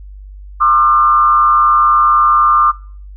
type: tone with frequency modulation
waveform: sine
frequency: 1200 Hz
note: D6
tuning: 37 cents sharp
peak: -7 dBFS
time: 0.6-2.72 s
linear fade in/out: 20 ms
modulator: 128 Hz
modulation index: 0.83
effects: noise-tail reverb RT60 0.5 s tail -24 dB re dry + added 49 Hz sine -30 dBFS peak until 3.16 s